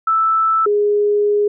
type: tone pair in turn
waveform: sine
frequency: 1318.5 / 413.6 Hz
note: E6 / G#4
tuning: 0 / -7 cents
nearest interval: octave + minor sixth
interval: 2007 cents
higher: first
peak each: -12 dBFS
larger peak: neither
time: 0.07-0.66 / 0.66-1.48 s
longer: second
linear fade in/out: 5 ms
effects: none